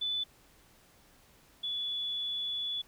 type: tone pair in turn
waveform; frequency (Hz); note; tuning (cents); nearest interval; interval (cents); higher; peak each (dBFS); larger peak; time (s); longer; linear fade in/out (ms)
sine; 3489 / 3429; A7 / A7; -15 / -45; unison; 30; first; -30 / -32; first; 0.01-0.24 / 1.63-2.82; second; 10
effects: pink hiss -62 dBFS RMS until 2.87 s